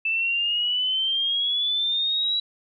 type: exponential sweep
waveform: sine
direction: up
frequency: 2637 to 3918 Hz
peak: -21 dBFS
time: 0.05-2.4 s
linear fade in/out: 5 ms
effects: none